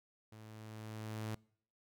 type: tone with level ramp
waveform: sawtooth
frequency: 109 Hz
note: A2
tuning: 16 cents flat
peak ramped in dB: -49 to -34 dBFS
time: 0.32-1.35 s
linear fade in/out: 5 ms
effects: noise-tail reverb RT60 0.6 s tail -25 dB re dry